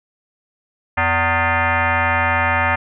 sine tone with frequency modulation, 420 Hz, G#4, 19 cents sharp, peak -14 dBFS, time 0.97-2.76 s, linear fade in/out 10 ms, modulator 333 Hz, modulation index 5.6, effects none

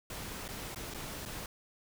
pink noise with dropouts, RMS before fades -42 dBFS, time 0.1-1.46 s, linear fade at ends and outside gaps 2 ms, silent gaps 0.48-0.487 / 0.747-0.759 / 0.939-0.945 / 1.253-1.259 s, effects none

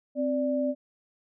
sine tone pair together, 261.3 / 587 Hz, C4 / D5, -2 / -1 cents, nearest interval octave + major second, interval 1401 cents, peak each -27 / -27 dBFS, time 0.15-0.75 s, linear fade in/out 50 ms, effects none

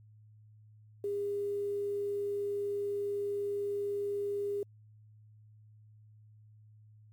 sine tone with quantisation, 405.4 Hz, G#4, 42 cents flat, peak -31 dBFS, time 1.04-4.63 s, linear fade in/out 2 ms, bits 10, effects added 107 Hz sine -55 dBFS peak until 7.12 s + MP3 96 kbps

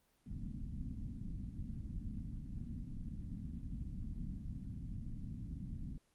pink low-pass noise, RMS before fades -44 dBFS, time 0.26-5.98 s, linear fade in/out 2 ms, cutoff 260 Hz, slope 48 dB/octave, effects pink hiss -75 dBFS RMS until 6.14 s + Opus 24 kbps

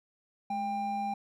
triangle tone pair together, 210.8 / 796 Hz, G#3 / G5, +26 / +26 cents, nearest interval octave + major seventh, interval 2300 cents, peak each -36 / -29 dBFS, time 0.5-1.14 s, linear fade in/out 5 ms, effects none

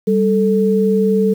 sine tone pair together, 196 / 440 Hz, G3 / A4, 0 / 0 cents, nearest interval octave + major second, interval 1400 cents, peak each -14 dBFS, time 0.07-1.34 s, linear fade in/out 10 ms, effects 7-bit

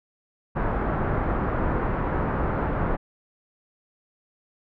pink low-pass noise, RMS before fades -25 dBFS, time 0.55-2.97 s, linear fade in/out 20 ms, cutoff 1500 Hz, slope 24 dB/octave, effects none

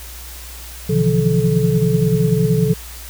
sine tone cluster, 126.4 / 150 / 166 / 176.4 / 432.7 Hz, B2 / D3 / E3 / F3 / A4, +41 / +37 / +12 / +18 / -29 cents, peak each -19 dBFS, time 0.89-2.74 s, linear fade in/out 10 ms, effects added 60 Hz sine -34 dBFS peak until 3.09 s + white hiss -36 dBFS RMS until 3.09 s

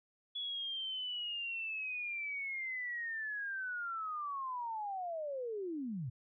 sine linear sweep, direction down, 3400 to 111.5 Hz, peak -37 dBFS, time 0.35-6.1 s, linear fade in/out 10 ms, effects none

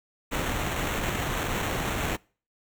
pink noise with sample-and-hold, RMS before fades -29 dBFS, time 0.31-2.17 s, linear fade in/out 20 ms, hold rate 4900 Hz, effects noise-tail reverb RT60 0.4 s tail -25 dB re dry

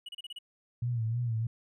triangle tone bursts, 2925 Hz, F#7, 21 cents flat, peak -38 dBFS, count 6, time 0.06-0.388 s, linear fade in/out 5 ms, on 28 ms, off 32 ms
sine tone with vibrato, 116.54 Hz, A#2, in tune, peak -28 dBFS, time 0.82-1.47 s, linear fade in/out 5 ms, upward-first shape sine, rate 3.2 Hz, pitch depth 84 cents each way
effects none

